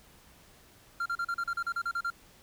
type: tone bursts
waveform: triangle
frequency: 1385 Hz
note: F6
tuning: 15 cents flat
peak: -27 dBFS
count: 12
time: 1-2.103 s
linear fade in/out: 5 ms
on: 58 ms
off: 37 ms
effects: pink hiss -58 dBFS RMS until 2.42 s